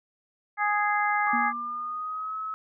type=harmonic tone; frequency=415.3 Hz; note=G#4; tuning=in tune; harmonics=2 / 3 / 4 / 5; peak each=-26 / -28 / -29 / -30 dBFS; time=0.57-1.53 s; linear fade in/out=50 ms
type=tone with pitch glide; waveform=sine; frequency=1174.7 to 1288.4 Hz; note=D6 to E6; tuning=0 to -40 cents; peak=-30 dBFS; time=1.27-2.54 s; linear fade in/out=0 ms; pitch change=+160 cents; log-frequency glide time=1.42-2.36 s
type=tone with exponential decay; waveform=sine; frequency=238.4 Hz; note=A#3; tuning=39 cents sharp; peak=-28 dBFS; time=1.33-2.02 s; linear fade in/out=5 ms; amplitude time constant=150 ms
effects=none